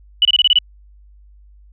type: tone bursts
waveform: sine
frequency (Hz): 2960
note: F#7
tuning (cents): 0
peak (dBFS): -8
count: 7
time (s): 0.22-0.587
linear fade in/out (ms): 2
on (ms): 31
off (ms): 25
effects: added 50 Hz sine -43 dBFS peak until 1.72 s